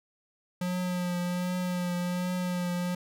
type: tone with vibrato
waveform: square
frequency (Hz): 179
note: F3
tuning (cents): +43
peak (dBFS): -29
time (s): 0.61-2.95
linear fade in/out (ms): 5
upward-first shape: triangle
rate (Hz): 1.3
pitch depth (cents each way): 26
effects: none